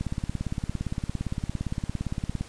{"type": "click train", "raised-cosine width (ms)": 5, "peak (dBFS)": -16, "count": 43, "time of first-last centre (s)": [0.01, 2.41], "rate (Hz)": 17.5, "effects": ["pink hiss -48 dBFS RMS until 2.48 s", "resampled to 22050 Hz"]}